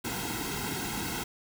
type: noise with comb filter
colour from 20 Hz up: pink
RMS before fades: -34 dBFS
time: 0.04-1.24 s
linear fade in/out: 10 ms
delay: 1.7 ms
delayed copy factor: -0.9
effects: none